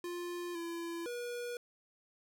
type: tone with pitch steps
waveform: square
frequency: 350.3 / 337.9 / 482.3 Hz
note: F4 / E4 / B4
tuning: +5 / +43 / -41 cents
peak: -39 dBFS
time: 0.04-1.57 s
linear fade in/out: 2 ms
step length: 510 ms
effects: none